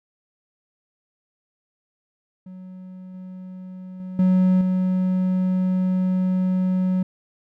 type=tone with level steps; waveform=triangle; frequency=185 Hz; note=F#3; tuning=in tune; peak=-34 / -32 / -28 / -12 / -16 dBFS; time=2.46-7.03 s; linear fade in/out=5 ms; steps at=3.14 / 4 / 4.19 / 4.61 s; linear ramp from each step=2 ms; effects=none